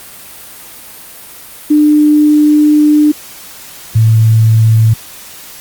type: tone pair in turn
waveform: sine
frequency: 299.6 / 111.42 Hz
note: D4 / A2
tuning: +35 / +22 cents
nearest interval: octave + perfect fourth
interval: 1713 cents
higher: first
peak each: -4 dBFS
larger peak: neither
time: 1.7-3.12 / 3.95-4.94 s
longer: first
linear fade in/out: 10 ms
effects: white hiss -32 dBFS RMS until 5.6 s + Opus 32 kbps